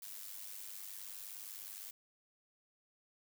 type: noise with amplitude modulation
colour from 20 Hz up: blue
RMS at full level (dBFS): -45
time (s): 0.02-1.91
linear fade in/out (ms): 5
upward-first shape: sine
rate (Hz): 99.6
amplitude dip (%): 70
effects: none